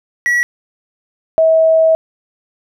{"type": "tone pair in turn", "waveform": ["triangle", "sine"], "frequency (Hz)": [1932, 644.7], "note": ["B6", "E5"], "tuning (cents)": [-39, -39], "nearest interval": "octave + perfect fifth", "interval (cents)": 1900, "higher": "first", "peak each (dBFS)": [-9, -7], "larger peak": "second", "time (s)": [[0.26, 0.43], [1.38, 1.95]], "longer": "second", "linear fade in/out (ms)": 0, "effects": []}